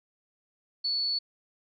sine tone, 4435 Hz, C#8, in tune, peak -26 dBFS, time 0.84-1.19 s, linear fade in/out 10 ms, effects none

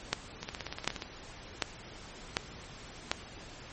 two click trains, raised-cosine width 0.2 ms, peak -19 / -9 dBFS, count 11 / 5, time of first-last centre 0.43-1.022 / 0.13-3.115 s, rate 16.9 / 1.34 Hz, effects pink hiss -48 dBFS RMS until 3.72 s + MP3 32 kbps

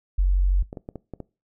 sine tone, 46.25 Hz, F#1, in tune, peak -16 dBFS, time 0.18-0.63 s, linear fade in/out 10 ms
clicks, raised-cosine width 2 ms, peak -21 dBFS, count 6, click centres 0.729 / 0.772 / 0.889 / 0.957 / 1.137 / 1.203 s
effects noise-tail reverb RT60 0.3 s tail -22 dB re dry

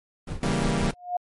brown noise with tremolo, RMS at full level -27 dBFS, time 0.27-0.94 s, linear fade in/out 5 ms, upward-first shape triangle, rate 5.8 Hz, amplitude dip 85%
sawtooth chord, C# diminished seventh, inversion none, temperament equal, 138.59 / 164.81 / 196 / 233.1 Hz, C#3 / E3 / G3 / Bb3, 0 / 0 / 0 / 0 cents, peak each -25 / -25 / -24 / -25 dBFS, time 0.43-0.91 s, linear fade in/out 2 ms
sine tone with exponential growth, 714 Hz, F5, 38 cents sharp, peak -20 dBFS, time 0.92-1.17 s, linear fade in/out 5 ms, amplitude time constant 54 ms
effects MP3 48 kbps

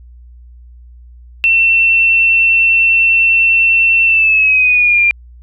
sine tone with pitch glide, 2695 to 2401 Hz, E7 to D7, +38 to +38 cents, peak -7 dBFS, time 1.44-5.11 s, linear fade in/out 0 ms, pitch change -200 cents, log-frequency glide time 4.05-4.99 s, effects added 60 Hz sine -35 dBFS peak until 5.42 s

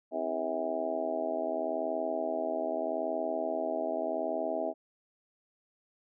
harmonic tone with a mistuned harmonic, 80.8 Hz, E2, 34 cents flat, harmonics 3 / 4 / 5 / 6 / 7 / 8 / 9 / 10, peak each -40 / -40 / -40 / -43 / -42 / -32 / -44 / -41 dBFS, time 0.11-4.74 s, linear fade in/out 50 ms, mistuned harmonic 3, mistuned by +130 cents, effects none

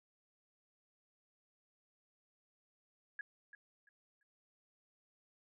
sine tone with echo, 1671 Hz, G#6, 10 cents sharp, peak -40 dBFS, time 3.19-3.21 s, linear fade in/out 2 ms, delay 340 ms, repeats 3, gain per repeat -12 dB, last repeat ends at 4.23 s, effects none

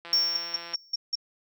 click train, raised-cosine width 0.3 ms, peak -25 dBFS, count 119, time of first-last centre 0.05-0.744 s, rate 170 Hz
triangle tone with exponential decay, 5480 Hz, F8, 34 cents flat, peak -17 dBFS, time 0.13-0.96 s, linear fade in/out 1 ms, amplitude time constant 180 ms
sine tone bursts, 5520 Hz, F8, 21 cents flat, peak -24 dBFS, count 5, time 0.34-1.155 s, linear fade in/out 5 ms, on 27 ms, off 170 ms
effects high-pass 300 Hz 12 dB/octave

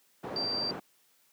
white low-pass noise, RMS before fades -38 dBFS, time 0.23-0.8 s, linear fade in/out 10 ms, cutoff 690 Hz, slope 12 dB/octave
sine tone, 4699 Hz, D8, in tune, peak -30 dBFS, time 0.36-0.71 s, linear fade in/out 2 ms
effects white hiss -67 dBFS RMS until 1.32 s + high-pass 150 Hz 12 dB/octave

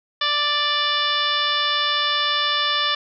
harmonic tone, 587.3 Hz, D5, in tune, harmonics 1 / 2 / 3 / 4 / 5 / 6 / 7 / 8 / 9, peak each -34 / -24 / -26 / -32 / -26 / -23 / -33 / -32 / -32 dBFS, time 0.21-2.95 s, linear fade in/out 5 ms, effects none

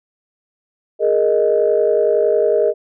sine chord, Ab suspended second, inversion none, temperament equal, 415.3 / 466.2 / 622.3 Hz, Ab4 / Bb4 / Eb5, 0 / 0 / 0 cents, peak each -16 dBFS, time 0.99-2.74 s, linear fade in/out 50 ms, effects tanh soft clip ceiling -3 dBFS

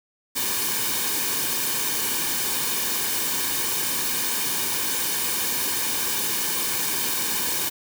white noise with comb filter, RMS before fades -25 dBFS, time 0.35-7.7 s, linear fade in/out 20 ms, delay 1.5 ms, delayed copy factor -0.65, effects none

